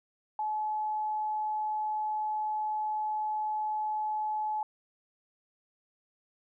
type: tone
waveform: sine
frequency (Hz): 856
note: A5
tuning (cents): -48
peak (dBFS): -29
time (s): 0.39-4.63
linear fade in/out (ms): 2
effects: none

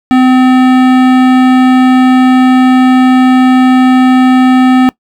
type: tone with hard clipping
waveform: sine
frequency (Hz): 256.2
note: C4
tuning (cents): -36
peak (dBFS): -5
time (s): 0.11-4.89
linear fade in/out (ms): 0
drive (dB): 17
effects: noise-tail reverb RT60 0.1 s tail -22 dB re dry

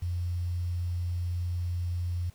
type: tone with quantisation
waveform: sine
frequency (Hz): 87.9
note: F2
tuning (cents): +12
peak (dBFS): -28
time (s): 0.02-2.3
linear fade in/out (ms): 5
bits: 9
effects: pink hiss -61 dBFS RMS until 2.34 s

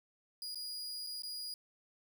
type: tone with dropouts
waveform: 40% pulse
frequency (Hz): 4888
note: D#8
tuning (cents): -32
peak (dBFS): -39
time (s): 0.42-1.54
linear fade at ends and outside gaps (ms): 1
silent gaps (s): 0.546-0.556 / 1.066-1.07 / 1.221-1.234
effects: none

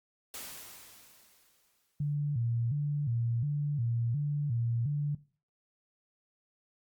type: noise with exponential decay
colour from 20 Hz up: white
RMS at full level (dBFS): -41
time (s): 0.34-2.14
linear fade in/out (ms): 2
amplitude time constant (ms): 390
type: tone with vibrato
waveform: sine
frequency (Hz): 130.81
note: C3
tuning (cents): 0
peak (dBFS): -28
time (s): 2-5.15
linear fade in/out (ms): 5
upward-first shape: square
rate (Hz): 1.4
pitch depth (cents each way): 190
effects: noise-tail reverb RT60 0.4 s tail -20 dB re dry + Opus 48 kbps

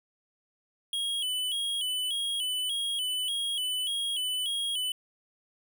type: tone with vibrato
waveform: square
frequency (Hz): 3136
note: G7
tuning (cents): 0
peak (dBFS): -29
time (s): 0.93-4.92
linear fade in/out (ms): 2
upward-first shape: square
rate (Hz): 1.7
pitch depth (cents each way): 78
effects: none

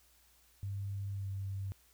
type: tone with pitch glide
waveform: sine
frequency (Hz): 99.3 to 97.59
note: G2 to G2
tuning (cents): +23 to -7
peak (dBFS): -36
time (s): 0.63-1.72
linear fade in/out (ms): 0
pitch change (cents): -30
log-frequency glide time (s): 1.12-1.29
effects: added 60 Hz sine -70 dBFS peak until 1.93 s + white hiss -67 dBFS RMS until 1.93 s

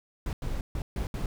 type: noise bursts at uneven times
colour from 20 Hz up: brown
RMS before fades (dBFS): -31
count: 5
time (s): 0.26-0.33 / 0.42-0.61 / 0.75-0.82 / 0.96-1.07 / 1.14-1.26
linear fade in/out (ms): 2
effects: none

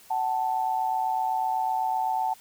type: tone pair together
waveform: sine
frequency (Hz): 752.1 / 880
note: F#5 / A5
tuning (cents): +28 / 0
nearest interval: minor third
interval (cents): 272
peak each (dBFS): -27 / -26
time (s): 0.1-2.34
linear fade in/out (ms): 10
effects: white hiss -53 dBFS RMS until 2.4 s

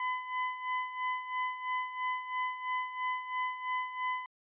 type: tone with tremolo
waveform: 30% pulse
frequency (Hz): 1009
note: B5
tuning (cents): +37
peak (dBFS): -27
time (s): 0-4.26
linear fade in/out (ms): 2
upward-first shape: sine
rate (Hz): 3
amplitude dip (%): 70
effects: resampled to 8000 Hz

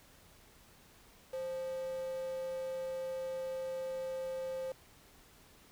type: tone with high-pass filter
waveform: square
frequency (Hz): 174.61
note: F3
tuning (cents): 0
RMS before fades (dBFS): -39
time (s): 1.33-4.72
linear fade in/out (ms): 2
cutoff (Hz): 500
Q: 9.4
effects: pink hiss -61 dBFS RMS until 5.71 s

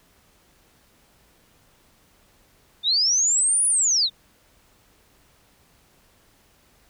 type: linear two-way sweep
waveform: sine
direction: up then down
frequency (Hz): 3518 to 9950 to 3518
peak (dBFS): -17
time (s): 2.83-4.1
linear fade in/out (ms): 50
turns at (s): 3.66
effects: pink hiss -59 dBFS RMS until 6.89 s

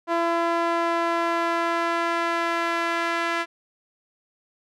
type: tone with band-pass filter sweep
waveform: sawtooth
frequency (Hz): 337.4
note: E4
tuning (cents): +40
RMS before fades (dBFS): -24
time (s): 0.07-3.46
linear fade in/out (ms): 50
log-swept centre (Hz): 910 to 1700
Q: 1.2
effects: none

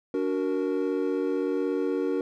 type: chord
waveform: triangle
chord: D augmented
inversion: none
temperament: equal with one note detuned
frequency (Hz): 288.8 / 370 / 466.2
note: D4 / F#4 / A#4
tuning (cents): -29 / 0 / 0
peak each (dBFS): -27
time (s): 0.14-2.21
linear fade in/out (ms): 2
effects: none

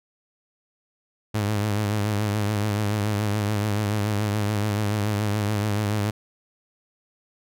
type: tone with vibrato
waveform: sawtooth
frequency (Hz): 104.5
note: G#2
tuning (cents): +11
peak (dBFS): -18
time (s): 1.34-6.11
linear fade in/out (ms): 10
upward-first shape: triangle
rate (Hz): 7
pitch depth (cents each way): 71
effects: none

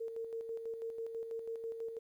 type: tone with tremolo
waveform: sine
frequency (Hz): 455.4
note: A#4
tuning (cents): -40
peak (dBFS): -37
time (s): 0-1.99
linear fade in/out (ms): 10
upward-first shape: square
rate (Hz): 6.1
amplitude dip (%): 45
effects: 12-bit

